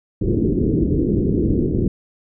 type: low-pass noise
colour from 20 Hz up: white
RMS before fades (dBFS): -18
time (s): 0.21-1.88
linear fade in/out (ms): 5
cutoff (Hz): 400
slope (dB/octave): 48
effects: none